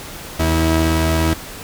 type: tone pair together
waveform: sawtooth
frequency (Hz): 80.5 / 323.4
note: E2 / E4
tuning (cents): -41 / -33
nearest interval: 2 octaves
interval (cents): 2408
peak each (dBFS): -12 / -14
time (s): 0.39-1.34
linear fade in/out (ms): 10
effects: pink hiss -33 dBFS RMS until 1.63 s